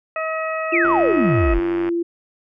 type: harmonic tone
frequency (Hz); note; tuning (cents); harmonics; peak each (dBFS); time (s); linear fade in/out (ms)
638; D#5; +43; 1 / 2 / 3 / 4; -24 / -26 / -30 / -31; 0.16-1.54; 2
type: tone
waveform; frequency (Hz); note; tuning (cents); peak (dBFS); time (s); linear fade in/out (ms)
sine; 340.9; F4; -42; -18; 0.72-2.03; 10
type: exponential sweep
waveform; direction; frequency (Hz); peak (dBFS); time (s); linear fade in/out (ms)
sine; down; 2755 to 36.71; -16; 0.72-1.6; 20
type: click train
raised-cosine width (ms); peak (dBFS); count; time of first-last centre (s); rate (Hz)
0.5; -15; 98; 0.85-1.89; 93.3
effects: none